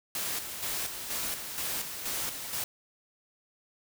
white noise with tremolo, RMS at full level -33 dBFS, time 0.15-2.64 s, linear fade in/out 2 ms, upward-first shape square, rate 2.1 Hz, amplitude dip 50%, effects none

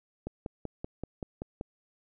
click train, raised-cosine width 2 ms, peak -22 dBFS, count 8, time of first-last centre 0.27-1.611 s, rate 5.22 Hz, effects none

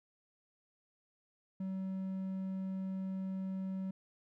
triangle tone, 190 Hz, F#3, 46 cents sharp, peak -34 dBFS, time 1.6-3.91 s, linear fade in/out 5 ms, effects none

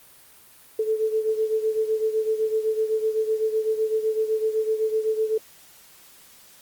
sine beating tone pair, 436 / 443.9 Hz, A4 / A4, -16 / +15 cents, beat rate 7.9 Hz, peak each -22 / -27 dBFS, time 0.79-5.38 s, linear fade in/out 5 ms, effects white hiss -51 dBFS RMS until 6.61 s + Opus 32 kbps

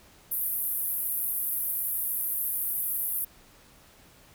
white band-pass noise, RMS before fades -30 dBFS, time 0.31-3.25 s, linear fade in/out 10 ms, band 11000 to 15000 Hz, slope 48 dB/octave, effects pink hiss -56 dBFS RMS until 4.34 s

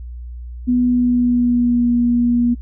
sine tone with pitch glide, 246.9 to 239.9 Hz, B3 to A#3, 0 to +50 cents, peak -12 dBFS, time 0.67-2.55 s, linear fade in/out 20 ms, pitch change -50 cents, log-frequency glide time 0.85-1.9 s, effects noise-tail reverb RT60 0.1 s tail -22 dB re dry + added 60 Hz sine -28 dBFS peak until 2.61 s

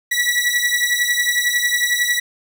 sawtooth beating tone pair, 1936 / 1947 Hz, B6 / B6, -35 / -25 cents, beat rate 11 Hz, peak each -16 / -15 dBFS, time 0.11-2.2 s, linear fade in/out 10 ms, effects none

